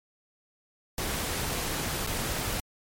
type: noise with dropouts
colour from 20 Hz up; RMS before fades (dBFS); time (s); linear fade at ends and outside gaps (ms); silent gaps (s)
pink; -31; 0.98-2.6; 1; 2.065-2.072
effects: MP3 64 kbps